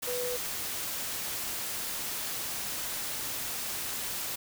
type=tone in noise; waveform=sine; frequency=493.9 Hz; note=B4; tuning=in tune; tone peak=-32 dBFS; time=0.07-0.37 s; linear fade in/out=10 ms; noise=white; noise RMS=-35 dBFS; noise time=0.02-4.36 s; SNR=0 dB; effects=none